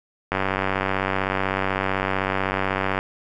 click train, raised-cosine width 0.5 ms, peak -7 dBFS, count 257, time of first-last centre 0.32-2.989 s, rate 95.9 Hz, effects none

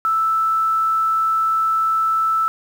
sine tone with quantisation, 1318.5 Hz, E6, in tune, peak -15 dBFS, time 0.05-2.48 s, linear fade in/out 0 ms, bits 7, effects none

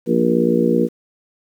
harmonic tone with a mistuned harmonic, 58.27 Hz, A#1, in tune, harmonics 3 / 4 / 5 / 6 / 7 / 8, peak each -21 / -18 / -23 / -20 / -23 / -19 dBFS, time 0.06-0.89 s, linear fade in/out 50 ms, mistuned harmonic 8, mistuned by +36 cents, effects 8-bit

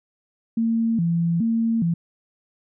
sine tone with vibrato, 196 Hz, G3, in tune, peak -18 dBFS, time 0.57-1.94 s, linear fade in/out 5 ms, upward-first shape square, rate 1.2 Hz, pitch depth 260 cents each way, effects none

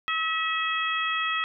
harmonic tone with a mistuned harmonic, 644 Hz, E5, 41 cents flat, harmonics 2 / 3 / 4 / 5, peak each -28 / -30 / -31 / -32 dBFS, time 0.08-1.44 s, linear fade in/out 0 ms, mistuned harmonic 5, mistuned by +26 cents, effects none

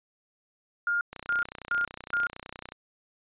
sine tone bursts, 1412 Hz, F6, 19 cents sharp, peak -24 dBFS, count 4, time 0.87-2.27 s, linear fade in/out 2 ms, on 140 ms, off 280 ms
click train, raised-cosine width 0.3 ms, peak -23 dBFS, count 50, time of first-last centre 1.13-2.721 s, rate 30.8 Hz
effects resampled to 8000 Hz

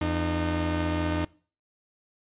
sawtooth tone pair together, 84.9 / 305 Hz, F2 / D#4, -48 / -34 cents, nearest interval octave + minor seventh, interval 2214 cents, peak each -24 dBFS, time 0.01-1.25 s, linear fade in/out 5 ms, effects noise-tail reverb RT60 0.4 s tail -22 dB re dry + resampled to 8000 Hz

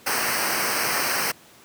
pink noise with comb filter, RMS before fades -24 dBFS, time 0.06-1.32 s, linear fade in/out 10 ms, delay 0.28 ms, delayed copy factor -0.8, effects pink hiss -50 dBFS RMS until 1.64 s + high-pass 150 Hz 12 dB/octave

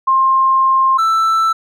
sine / triangle tone pair in turn, 1060 / 1325.5 Hz, C6 / E6, +22 / +9 cents, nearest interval major third, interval 387 cents, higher second, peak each -9 dBFS, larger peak neither, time 0.07-0.98 / 0.98-1.53 s, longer first, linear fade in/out 10 ms, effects none

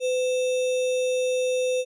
sine tone with sample-and-hold, 507 Hz, B4, 45 cents sharp, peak -21 dBFS, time 0-1.85 s, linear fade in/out 50 ms, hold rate 3150 Hz, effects resampled to 22050 Hz

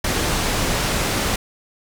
pink low-pass noise, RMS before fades -21 dBFS, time 0.04-1.36 s, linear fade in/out 5 ms, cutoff 9900 Hz, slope 12 dB/octave, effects none

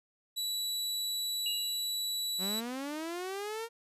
sawtooth tone, 3934 Hz, B7, 7 cents flat, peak -29 dBFS, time 0.36-2.61 s, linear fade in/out 20 ms
sine tone with exponential decay, 2845 Hz, F7, 31 cents sharp, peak -31 dBFS, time 1.46-1.97 s, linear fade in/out 2 ms, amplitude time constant 110 ms
sawtooth linear sweep, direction up, 178.6 to 466.9 Hz, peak -32 dBFS, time 2.38-3.69 s, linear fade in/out 50 ms
effects resampled to 32000 Hz

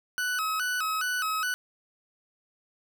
40% pulse tone with vibrato, 1379 Hz, F6, 22 cents flat, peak -26 dBFS, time 0.18-1.54 s, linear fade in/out 0 ms, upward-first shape square, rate 2.4 Hz, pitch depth 130 cents each way, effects none

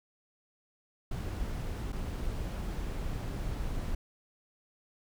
brown noise with dropouts, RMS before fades -35 dBFS, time 1.11-3.95 s, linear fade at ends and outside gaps 5 ms, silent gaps 1.922-1.927 s, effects none

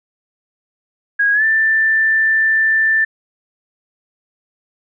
sine tone with pitch glide, 1645 to 1773.3 Hz, G#6 to A6, -17 to +13 cents, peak -11 dBFS, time 1.19-3.05 s, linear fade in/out 10 ms, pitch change +130 cents, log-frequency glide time 1.33-1.44 s, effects none

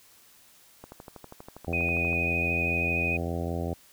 click train, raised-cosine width 1 ms, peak -28 dBFS, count 17, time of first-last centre 0.84-2.13 s, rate 12.4 Hz
harmonic tone, 85 Hz, F2, 46 cents flat, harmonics 1 / 2 / 3 / 4 / 5 / 6 / 7 / 8 / 9, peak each -32 / -35 / -37 / -38 / -39 / -40 / -40 / -41 / -42 dBFS, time 1.67-3.74 s, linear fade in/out 5 ms
sine tone with vibrato, 2489 Hz, D#7, in tune, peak -26 dBFS, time 1.73-3.17 s, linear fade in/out 5 ms, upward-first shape sine, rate 13 Hz, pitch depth 15 cents each way
effects white hiss -57 dBFS RMS until 3.92 s

